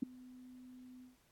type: tone with ADSR envelope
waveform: sine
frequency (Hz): 252.7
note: B3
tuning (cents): +40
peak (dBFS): -28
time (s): 0.02-1.17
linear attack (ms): 9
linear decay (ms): 8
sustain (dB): -24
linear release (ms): 150
effects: pink hiss -72 dBFS RMS until 1.31 s + AAC 64 kbps